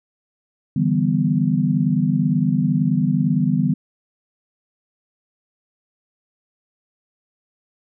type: chord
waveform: sine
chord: E minor seventh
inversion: third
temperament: equal with one note detuned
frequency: 146.83 / 164.81 / 195.43 / 246.9 Hz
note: D3 / E3 / G3 / B3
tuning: 0 / 0 / -5 / 0 cents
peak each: -21 dBFS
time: 0.76-3.74 s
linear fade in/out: 5 ms
effects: none